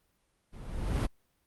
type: noise with level ramp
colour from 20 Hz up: brown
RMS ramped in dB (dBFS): -47 to -24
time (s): 0.52-1.07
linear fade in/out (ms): 20
effects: pink hiss -74 dBFS RMS until 1.46 s + Opus 32 kbps